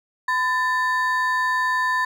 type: ring-modulated tone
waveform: triangle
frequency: 1391 Hz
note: F6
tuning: 7 cents flat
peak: -14 dBFS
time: 0.28-2.05 s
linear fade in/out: 5 ms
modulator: 380 Hz
effects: none